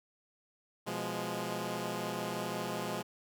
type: chord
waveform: 10% pulse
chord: F diminished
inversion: second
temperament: equal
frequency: 123.47 / 174.61 / 207.7 Hz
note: Cb3 / F3 / Ab3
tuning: 0 / 0 / 0 cents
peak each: -33 / -31 / -30 dBFS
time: 0.86-3.03 s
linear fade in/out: 20 ms
effects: none